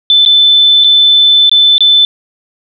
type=tone with dropouts; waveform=sine; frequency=3520 Hz; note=A7; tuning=in tune; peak=-3 dBFS; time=0.1-2.05 s; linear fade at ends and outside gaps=1 ms; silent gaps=0.251-0.26 / 0.839-0.844 / 1.495-1.515 / 1.781-1.806 s; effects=none